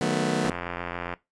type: chord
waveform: 20% pulse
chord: B dominant seventh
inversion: first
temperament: just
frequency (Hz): 154.34 / 185.21 / 222.2 / 246.9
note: D#3 / F#3 / A3 / B3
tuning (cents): -14 / +2 / +17 / 0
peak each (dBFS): -24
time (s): 0.01-0.5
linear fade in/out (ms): 2
type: click train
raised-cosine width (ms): 0.5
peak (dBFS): -16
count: 61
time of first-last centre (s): 0.45-1.138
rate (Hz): 87.2
effects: noise-tail reverb RT60 0.2 s tail -19 dB re dry + resampled to 22050 Hz